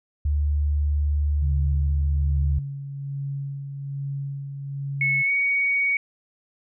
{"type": "tone", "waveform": "sine", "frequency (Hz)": 73.42, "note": "D2", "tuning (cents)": 0, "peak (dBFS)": -19, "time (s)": [0.25, 2.59], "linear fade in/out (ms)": 5}
{"type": "tone with tremolo", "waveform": "sine", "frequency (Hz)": 139.3, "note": "C#3", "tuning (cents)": 9, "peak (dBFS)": -26, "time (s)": [1.41, 5.23], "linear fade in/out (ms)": 20, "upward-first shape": "sine", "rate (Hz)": 1.2, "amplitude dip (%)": 45}
{"type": "tone with pitch glide", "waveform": "sine", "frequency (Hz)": [2200, 2242], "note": ["C#7", "C#7"], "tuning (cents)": [-14, 19], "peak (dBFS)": -19, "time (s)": [5.01, 5.97], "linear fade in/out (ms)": 2, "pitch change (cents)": 33, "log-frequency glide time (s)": [5.25, 5.31]}
{"effects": []}